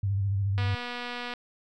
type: tone with vibrato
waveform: sine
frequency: 98.8 Hz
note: G2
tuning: 14 cents sharp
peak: -24 dBFS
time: 0.03-0.75 s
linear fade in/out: 5 ms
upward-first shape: square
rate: 14 Hz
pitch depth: 42 cents each way
type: click train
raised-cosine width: 0.3 ms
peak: -20 dBFS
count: 185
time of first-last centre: 0.58-1.337 s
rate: 243 Hz
effects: none